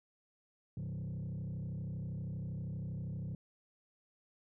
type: tone with frequency modulation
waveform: sine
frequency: 136.8 Hz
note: C#3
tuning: 23 cents flat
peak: -35 dBFS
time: 0.77-3.35 s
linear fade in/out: 2 ms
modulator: 32.6 Hz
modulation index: 1.4
effects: tanh soft clip ceiling -37 dBFS